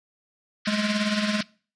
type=band-pass noise; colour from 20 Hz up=pink; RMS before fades=-31 dBFS; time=0.65-1.43 s; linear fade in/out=10 ms; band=1300 to 5600 Hz; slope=96 dB/octave
type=tone with tremolo; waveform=square; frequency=210 Hz; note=G#3; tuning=19 cents sharp; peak=-21 dBFS; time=0.67-1.41 s; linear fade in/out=5 ms; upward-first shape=triangle; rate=18 Hz; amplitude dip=70%
effects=noise-tail reverb RT60 0.4 s tail -23 dB re dry + resampled to 22050 Hz